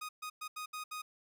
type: tone bursts at uneven times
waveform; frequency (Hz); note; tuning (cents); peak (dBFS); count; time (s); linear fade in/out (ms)
sawtooth; 1244.5; D#6; 0; -36; 6; 0.01-0.09 / 0.22-0.3 / 0.41-0.48 / 0.56-0.66 / 0.73-0.84 / 0.91-1.02; 10
effects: none